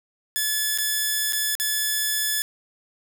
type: tone with dropouts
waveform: 5% pulse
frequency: 1725 Hz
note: A6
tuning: 35 cents flat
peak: -11 dBFS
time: 0.36-2.42 s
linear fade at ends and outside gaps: 0 ms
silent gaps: 0.776-0.785 / 1.324-1.332 / 1.552-1.599 s
effects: 7-bit